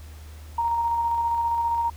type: tone with tremolo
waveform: sine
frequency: 932.3 Hz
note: A#5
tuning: in tune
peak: -20 dBFS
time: 0.58-1.9 s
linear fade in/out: 5 ms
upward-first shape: square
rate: 15 Hz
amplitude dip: 25%
effects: added 76 Hz sine -39 dBFS peak until 1.96 s + pink hiss -51 dBFS RMS until 1.96 s